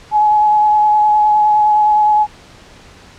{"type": "tone with vibrato", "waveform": "sine", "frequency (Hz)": 846, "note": "G#5", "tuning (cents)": 32, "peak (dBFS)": -8, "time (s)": [0.11, 2.27], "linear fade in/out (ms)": 50, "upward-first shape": "sine", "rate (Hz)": 9.7, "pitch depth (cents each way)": 15, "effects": ["pink hiss -41 dBFS RMS until 3.18 s", "low-pass 6000 Hz 12 dB/octave"]}